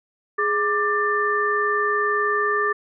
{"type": "tone cluster", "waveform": "sine", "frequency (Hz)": [416.2, 1183, 1781], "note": ["G#4", "D6", "A6"], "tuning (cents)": [4, 12, 21], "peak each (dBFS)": [-24, -22, -23], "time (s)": [0.38, 2.73], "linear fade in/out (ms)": 10, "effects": []}